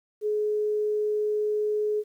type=tone; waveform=sine; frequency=422.6 Hz; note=G#4; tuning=30 cents sharp; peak=-23 dBFS; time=0.21-2.04 s; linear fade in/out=50 ms; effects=10-bit